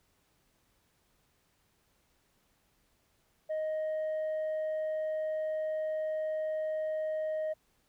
sine tone, 624 Hz, D#5, 5 cents sharp, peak -28 dBFS, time 3.49-7.54 s, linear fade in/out 20 ms, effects tanh soft clip ceiling -30 dBFS + pink hiss -72 dBFS RMS until 7.88 s

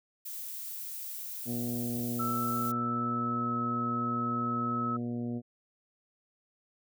violet noise, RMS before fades -40 dBFS, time 0.25-2.72 s, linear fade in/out 10 ms
harmonic tone, 119.8 Hz, A#2, 48 cents sharp, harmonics 1 / 2 / 3 / 4 / 5 / 6, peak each -38 / -33 / -44 / -46 / -50 / -53 dBFS, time 1.45-5.42 s, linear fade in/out 50 ms
sine tone with pitch glide, 1318.5 to 1292.1 Hz, E6 to E6, 0 to -35 cents, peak -31 dBFS, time 2.19-4.97 s, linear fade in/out 10 ms, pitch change -35 cents, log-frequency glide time 2.75-3.51 s
effects none

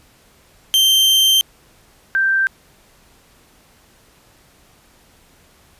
40% pulse / sine tone pair in turn, 3136 / 1568 Hz, G7 / G6, 0 / 0 cents, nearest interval octave, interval 1200 cents, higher first, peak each -10 / -13 dBFS, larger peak first, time 0.74-1.41 / 2.15-2.47 s, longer first, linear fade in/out 0 ms, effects pink hiss -52 dBFS RMS until 5.79 s + resampled to 32000 Hz

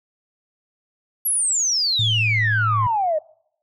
sine exponential sweep, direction down, 11630 to 597 Hz, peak -17 dBFS, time 1.25-3.19 s, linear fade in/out 10 ms
sine tone with pitch glide, 110.2 to 108.62 Hz, A2 to A2, +3 to -22 cents, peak -19 dBFS, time 1.99-2.87 s, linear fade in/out 5 ms, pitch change -25 cents, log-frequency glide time 2.21-2.69 s
effects noise-tail reverb RT60 0.7 s tail -25 dB re dry + tanh soft clip ceiling -10 dBFS

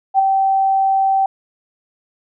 sine tone with ADSR envelope, 775 Hz, G5, 20 cents flat, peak -7 dBFS, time 0.14-1.26 s, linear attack 48 ms, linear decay 13 ms, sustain -5 dB, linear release 3 ms, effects none

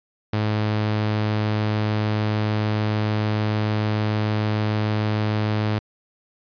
sawtooth tone, 106.7 Hz, G#2, 47 cents sharp, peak -16 dBFS, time 0.33-5.79 s, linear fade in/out 5 ms, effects resampled to 11025 Hz

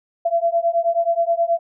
sine beating tone pair, 672 / 681.4 Hz, E5 / F5, +33 / -43 cents, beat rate 9.4 Hz, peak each -19 dBFS, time 0.25-1.59 s, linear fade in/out 10 ms, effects none

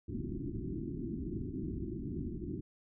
white low-pass noise, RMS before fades -39 dBFS, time 0.08-2.61 s, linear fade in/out 10 ms, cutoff 370 Hz, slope 96 dB/octave, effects none

